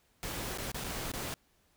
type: noise with dropouts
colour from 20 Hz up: pink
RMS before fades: -38 dBFS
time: 0.23-1.34 s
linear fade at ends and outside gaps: 0 ms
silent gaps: 0.575-0.584 / 0.717-0.745 / 0.839-0.844 / 1.117-1.137 s
effects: pink hiss -70 dBFS RMS until 1.76 s